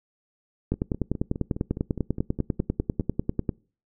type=two click trains; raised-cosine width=3 ms; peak=-19 / -11 dBFS; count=12 / 29; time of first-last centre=0.74-3.008 / 0.72-3.492 s; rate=4.85 / 10.1 Hz; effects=noise-tail reverb RT60 0.4 s tail -25 dB re dry